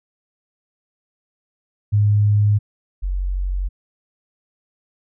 sine tone pair in turn, 103.9 / 46.28 Hz, G#2 / F#1, +1 / +1 cents, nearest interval octave + major second, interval 1400 cents, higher first, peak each -12 / -19 dBFS, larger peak first, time 1.92-2.59 / 3.02-3.69 s, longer neither, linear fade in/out 20 ms, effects none

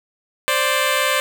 10% pulse tone pair together, 524.3 / 587.3 Hz, C5 / D5, +3 / 0 cents, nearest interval major second, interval 197 cents, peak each -11 dBFS, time 0.48-1.2 s, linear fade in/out 0 ms, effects none

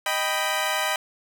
15% pulse chord, Eb augmented, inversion none, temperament equal, 622.3 / 784 / 987.8 Hz, Eb5 / G5 / B5, 0 / 0 / 0 cents, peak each -21 dBFS, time 0.06-0.96 s, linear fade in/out 2 ms, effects none

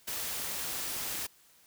white noise, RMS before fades -36 dBFS, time 0.07-1.27 s, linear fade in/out 10 ms, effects white hiss -62 dBFS RMS until 1.66 s

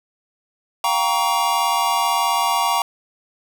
square chord, G half-diminished seventh, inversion third, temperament just, 705.6 / 784 / 940.8 / 1128.9 Hz, F5 / G5 / Bb5 / Db6, +18 / 0 / +16 / +31 cents, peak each -26 / -25 / -21 / -23 dBFS, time 0.84-2.82 s, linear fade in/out 2 ms, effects none

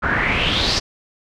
pink noise with low-pass filter sweep, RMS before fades -19 dBFS, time 0.02-0.8 s, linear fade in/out 20 ms, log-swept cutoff 1400 to 5300 Hz, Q 5.3, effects none

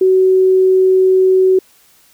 sine tone, 375.4 Hz, F#4, 25 cents sharp, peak -7 dBFS, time 0.01-1.59 s, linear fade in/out 5 ms, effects white hiss -50 dBFS RMS until 2.13 s

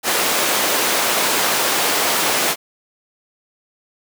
pink high-pass noise, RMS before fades -18 dBFS, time 0.03-2.56 s, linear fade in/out 50 ms, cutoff 430 Hz, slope 12 dB/octave, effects none

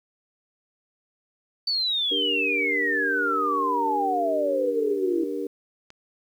sine exponential sweep, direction down, 4582 to 323.3 Hz, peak -22 dBFS, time 1.67-5.24 s, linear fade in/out 5 ms
sine chord, G minor, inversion second, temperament just, 294 / 392 / 470.4 Hz, D4 / G4 / Bb4, +2 / 0 / +16 cents, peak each -31 dBFS, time 2.11-5.47 s, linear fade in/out 5 ms
click, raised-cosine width 0.2 ms, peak -28 dBFS, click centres 5.904 s
effects 9-bit

